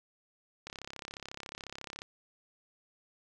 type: click train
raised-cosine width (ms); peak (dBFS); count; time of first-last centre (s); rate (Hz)
0.2; -24; 47; 0.67-2.019; 34.1
effects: none